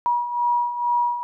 sine beating tone pair, 960 / 962.2 Hz, B5 / B5, -49 / -45 cents, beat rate 2.2 Hz, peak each -26 / -20 dBFS, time 0.06-1.23 s, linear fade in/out 0 ms, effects none

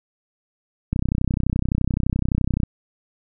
click train, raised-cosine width 5 ms, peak -8 dBFS, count 55, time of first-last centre 0.93-2.633 s, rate 31.7 Hz, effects none

